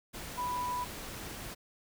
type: tone in noise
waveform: sine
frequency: 987.8 Hz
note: B5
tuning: in tune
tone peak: -32 dBFS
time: 0.37-0.85 s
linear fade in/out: 20 ms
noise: pink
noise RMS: -43 dBFS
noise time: 0.13-1.55 s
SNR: +8 dB
effects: none